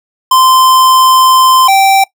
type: tone pair in turn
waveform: square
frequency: 1037 / 778.7 Hz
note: C6 / G5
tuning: -16 / -12 cents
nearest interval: perfect fourth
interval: 496 cents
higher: first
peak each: -5 dBFS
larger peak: neither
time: 0.31-1.68 / 1.68-2.04 s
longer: first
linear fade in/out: 5 ms
effects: noise-tail reverb RT60 0.1 s tail -20 dB re dry